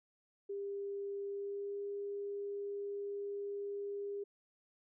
sine tone with pitch glide, 400 to 403.7 Hz, G4 to G#4, +35 to -49 cents, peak -38 dBFS, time 0.49-4.24 s, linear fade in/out 10 ms, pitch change +16 cents, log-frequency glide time 1.27-1.83 s, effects none

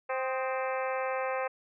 harmonic tone with a mistuned harmonic, 261.6 Hz, C4, in tune, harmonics 2 / 3 / 4 / 5 / 6 / 7 / 8 / 9 / 10, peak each -32 / -36 / -38 / -40 / -42 / -43 / -44 / -45 / -46 dBFS, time 0.09-1.48 s, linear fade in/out 10 ms, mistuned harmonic 5, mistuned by -67 cents, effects none

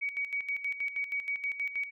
sine tone with tremolo, 2258 Hz, C#7, 31 cents sharp, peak -29 dBFS, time 0.01-1.91 s, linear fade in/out 20 ms, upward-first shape square, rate 6.3 Hz, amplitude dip 70%, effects none

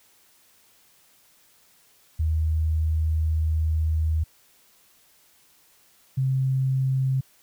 sine tone pair in turn, 79 / 132.33 Hz, D#2 / C3, +27 / +20 cents, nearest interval major sixth, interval 893 cents, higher second, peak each -20 dBFS, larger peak neither, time 2.19-4.24 / 6.17-7.21 s, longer first, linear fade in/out 10 ms, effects white hiss -59 dBFS RMS until 7.42 s

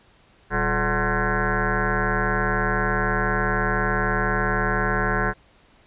sine tone with frequency modulation, 741 Hz, F#5, 2 cents sharp, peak -19 dBFS, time 0.5-5.34 s, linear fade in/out 50 ms, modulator 156 Hz, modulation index 6.5, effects pink hiss -56 dBFS RMS until 5.86 s + resampled to 8000 Hz

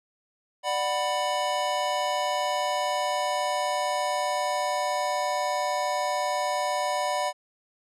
square chord, B minor, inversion first, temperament just, 592.7 / 740.8 / 987.8 Hz, D5 / F#5 / B5, +16 / +2 / 0 cents, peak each -30 dBFS, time 0.63-7.33 s, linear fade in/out 50 ms, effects low-pass 9000 Hz 12 dB/octave

